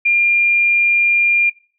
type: tone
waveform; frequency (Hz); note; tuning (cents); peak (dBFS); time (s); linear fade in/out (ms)
sine; 2400; D7; +37; -11; 0.05-1.5; 10
effects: noise-tail reverb RT60 0.4 s tail -19 dB re dry